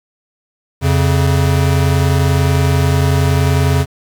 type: tone pair together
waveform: square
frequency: 86.93 / 138 Hz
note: F2 / C#3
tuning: -7 / -7 cents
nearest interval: minor sixth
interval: 800 cents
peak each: -14 dBFS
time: 0.81-3.86 s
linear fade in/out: 50 ms
effects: 7-bit